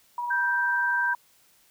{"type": "tone with tremolo", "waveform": "sine", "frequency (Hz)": 964, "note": "B5", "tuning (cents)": -42, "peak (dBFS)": -26, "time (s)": [0.18, 1.15], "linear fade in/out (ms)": 2, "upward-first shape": "triangle", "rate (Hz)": 20, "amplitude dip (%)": 35}
{"type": "tone", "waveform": "sine", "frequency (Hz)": 1568, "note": "G6", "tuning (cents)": 0, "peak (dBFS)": -23, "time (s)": [0.3, 1.14], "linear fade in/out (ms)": 10}
{"effects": ["white hiss -61 dBFS RMS until 1.7 s"]}